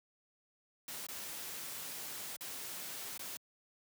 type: noise with dropouts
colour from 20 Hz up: white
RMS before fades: -44 dBFS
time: 0.88-3.37 s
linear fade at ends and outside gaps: 2 ms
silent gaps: 1.067-1.086 / 2.365-2.408 / 3.177-3.193 s
effects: high-pass 100 Hz 12 dB/octave